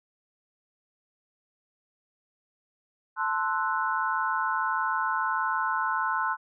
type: chord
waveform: sine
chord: F# half-diminished seventh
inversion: first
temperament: equal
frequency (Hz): 880 / 1046.5 / 1318.5 / 1480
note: A5 / C6 / E6 / F#6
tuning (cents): 0 / 0 / 0 / 0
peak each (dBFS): -31 / -29 / -32 / -30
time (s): 3.16-6.37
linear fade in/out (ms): 50
effects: none